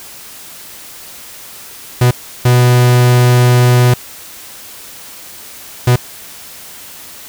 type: tone bursts at uneven times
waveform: 45% pulse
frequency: 123.5 Hz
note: B2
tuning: in tune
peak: -6 dBFS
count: 3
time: 2.01-2.11 / 2.45-3.94 / 5.87-5.96 s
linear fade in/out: 5 ms
effects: white hiss -33 dBFS RMS until 7.28 s